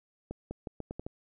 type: accelerating click train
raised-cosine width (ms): 2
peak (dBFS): -24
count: 7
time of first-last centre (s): 0.31-1.065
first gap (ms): 200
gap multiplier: 0.81
effects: none